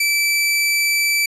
sawtooth tone, 2321 Hz, D7, 21 cents flat, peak -12 dBFS, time 0-1.26 s, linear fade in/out 5 ms, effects resampled to 32000 Hz

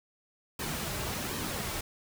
pink noise with flanger, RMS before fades -35 dBFS, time 0.59-1.81 s, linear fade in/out 5 ms, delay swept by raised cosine 1.4 to 4.2 ms, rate 1.3 Hz, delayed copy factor -0.5, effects none

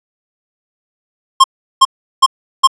square tone bursts, 1067 Hz, C6, 34 cents sharp, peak -3 dBFS, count 4, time 1.4-2.674 s, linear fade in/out 10 ms, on 41 ms, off 370 ms, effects resampled to 22050 Hz

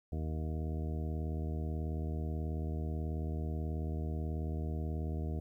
harmonic tone, 78.4 Hz, D#2, 14 cents sharp, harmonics 1 / 2 / 3 / 4 / 5 / 6 / 8 / 9, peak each -35 / -41 / -45 / -47 / -49 / -51 / -53 / -54 dBFS, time 0.12-5.4 s, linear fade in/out 5 ms, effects 12-bit

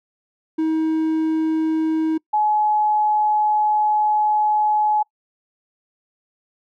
triangle / sine tone pair in turn, 317.7 / 848.2 Hz, D#4 / G#5, +36 / +36 cents, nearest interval octave + perfect fourth, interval 1700 cents, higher second, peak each -15 dBFS, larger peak neither, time 0.58-2.18 / 2.33-5.03 s, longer second, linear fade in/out 10 ms, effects noise-tail reverb RT60 0.1 s tail -25 dB re dry

